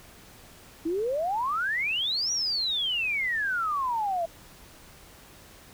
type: exponential two-way sweep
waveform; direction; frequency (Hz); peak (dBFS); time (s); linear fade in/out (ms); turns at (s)
sine; up then down; 311.9 to 5860 to 652; -25; 0.85-4.26; 10; 2.32
effects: pink hiss -51 dBFS RMS until 5.73 s